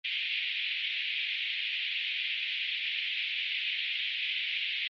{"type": "band-pass noise", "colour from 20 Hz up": "pink", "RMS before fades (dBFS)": -33, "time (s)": [0.04, 4.88], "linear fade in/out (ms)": 10, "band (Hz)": [2200, 3500], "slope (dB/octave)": 48, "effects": ["MP3 32 kbps"]}